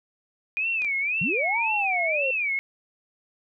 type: tone with vibrato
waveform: sine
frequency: 2429 Hz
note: D#7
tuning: 42 cents flat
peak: -23 dBFS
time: 0.57-2.59 s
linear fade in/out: 0 ms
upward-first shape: sine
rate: 1.9 Hz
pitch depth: 200 cents each way
type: clicks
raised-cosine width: 0.2 ms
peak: -24 dBFS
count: 2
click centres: 0.82 / 0.847 s
type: linear two-way sweep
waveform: sine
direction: up then down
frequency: 132.4 to 943 to 511 Hz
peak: -26 dBFS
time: 1.21-2.31 s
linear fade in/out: 5 ms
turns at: 1.58 s
effects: none